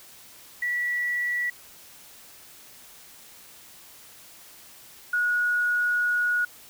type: tone pair in turn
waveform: sine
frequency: 1947 / 1454 Hz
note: B6 / F#6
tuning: -25 / -31 cents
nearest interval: perfect fourth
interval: 506 cents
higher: first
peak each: -24 / -21 dBFS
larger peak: second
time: 0.62-1.5 / 5.13-6.45 s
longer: second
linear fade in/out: 5 ms
effects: white hiss -49 dBFS RMS until 6.69 s